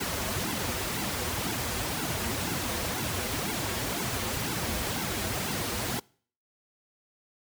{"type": "noise with flanger", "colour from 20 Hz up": "pink", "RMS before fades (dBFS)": -31, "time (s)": [0, 6], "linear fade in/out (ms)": 10, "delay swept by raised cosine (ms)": [1.6, 7.1], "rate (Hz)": 2, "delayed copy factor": -0.8, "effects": ["noise-tail reverb RT60 0.5 s tail -25 dB re dry", "high-pass 60 Hz 12 dB/octave"]}